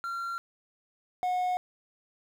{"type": "tone pair in turn", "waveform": "triangle", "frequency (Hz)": [1374, 727.9], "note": ["F6", "F#5"], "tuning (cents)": [-29, -29], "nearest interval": "major seventh", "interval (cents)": 1100, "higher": "first", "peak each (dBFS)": [-30, -24], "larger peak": "second", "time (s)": [[0.04, 0.38], [1.23, 1.57]], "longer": "neither", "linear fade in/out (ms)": 0, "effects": ["9-bit"]}